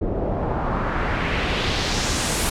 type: noise with low-pass filter sweep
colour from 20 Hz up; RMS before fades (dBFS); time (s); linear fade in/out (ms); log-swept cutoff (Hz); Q
pink; -23; 0.01-2.5; 10; 450 to 11000; 1.6
effects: none